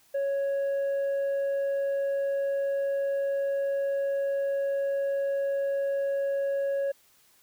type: tone with tanh clipping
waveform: sine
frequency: 554.4 Hz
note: C#5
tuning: in tune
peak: -26 dBFS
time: 0.14-6.92 s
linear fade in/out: 10 ms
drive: 3 dB
effects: white hiss -62 dBFS RMS until 7.42 s